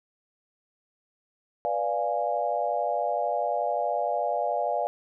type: chord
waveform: sine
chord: B diminished seventh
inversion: none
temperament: equal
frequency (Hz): 493.9 / 587.3 / 698.5 / 830.6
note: B4 / D5 / F5 / Ab5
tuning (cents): 0 / 0 / 0 / 0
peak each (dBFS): -33 / -29 / -28 / -31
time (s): 1.65-4.87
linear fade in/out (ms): 0
effects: none